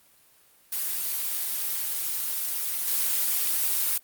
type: noise with level steps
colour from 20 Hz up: blue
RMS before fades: -29 / -25 dBFS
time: 0.72-3.98 s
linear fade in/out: 5 ms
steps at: 2.87 s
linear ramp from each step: 10 ms
effects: white hiss -59 dBFS RMS until 4.03 s + Opus 32 kbps

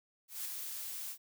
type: noise with ADSR envelope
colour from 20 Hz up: blue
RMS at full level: -38 dBFS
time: 0.28-1.18 s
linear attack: 170 ms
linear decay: 11 ms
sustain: -4 dB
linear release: 76 ms
effects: none

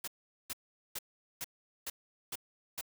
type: noise bursts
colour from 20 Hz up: white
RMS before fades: -39 dBFS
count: 7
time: 0.04-2.812 s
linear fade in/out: 5 ms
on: 36 ms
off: 420 ms
effects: none

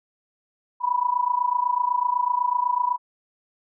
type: tone with amplitude modulation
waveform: sine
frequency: 983 Hz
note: B5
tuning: 8 cents flat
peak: -16 dBFS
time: 0.8-2.98 s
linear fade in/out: 50 ms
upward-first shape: sine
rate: 28 Hz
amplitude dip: 85%
effects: none

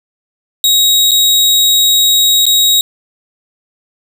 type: tone with dropouts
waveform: sawtooth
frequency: 3800 Hz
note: A#7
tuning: 33 cents sharp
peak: -4 dBFS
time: 0.64-2.81 s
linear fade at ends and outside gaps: 1 ms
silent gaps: 1.11-1.116 / 2.455-2.465 s
effects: none

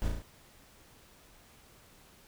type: noise with echo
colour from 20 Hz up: brown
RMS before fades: -32 dBFS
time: 0.02-0.08 s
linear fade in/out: 0 ms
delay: 35 ms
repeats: 4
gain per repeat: -3 dB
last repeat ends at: 0.22 s
effects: pink hiss -59 dBFS RMS until 2.27 s

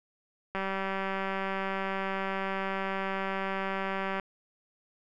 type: click train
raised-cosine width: 0.5 ms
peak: -18 dBFS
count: 705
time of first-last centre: 0.55-4.198 s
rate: 193 Hz
effects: none

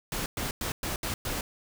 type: noise bursts at uneven times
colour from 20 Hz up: pink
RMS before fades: -32 dBFS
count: 6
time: 0.12-0.26 / 0.37-0.51 / 0.61-0.72 / 0.83-0.96 / 1.03-1.14 / 1.25-1.41 s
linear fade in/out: 2 ms
effects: none

